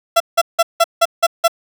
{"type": "tone bursts", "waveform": "30% pulse", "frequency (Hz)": 673, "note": "E5", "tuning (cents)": 36, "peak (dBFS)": -6, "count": 7, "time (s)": [0.16, 1.481], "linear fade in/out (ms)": 10, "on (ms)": 43, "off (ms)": 170, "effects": []}